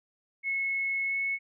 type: tone with pitch glide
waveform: sine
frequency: 2187 to 2200 Hz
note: C#7 to C#7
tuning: -24 to -14 cents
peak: -27 dBFS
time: 0.43-1.39 s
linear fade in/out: 50 ms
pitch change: +10 cents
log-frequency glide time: 1.06-1.15 s
effects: none